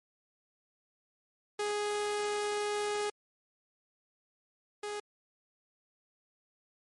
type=tone pair in turn; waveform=sawtooth; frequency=415.3 / 415.3 Hz; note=G#4 / G#4; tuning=0 / 0 cents; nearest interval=unison; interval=0 cents; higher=neither; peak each=-27 / -32 dBFS; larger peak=first; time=1.59-3.1 / 4.83-5 s; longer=first; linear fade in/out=5 ms; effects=MP3 48 kbps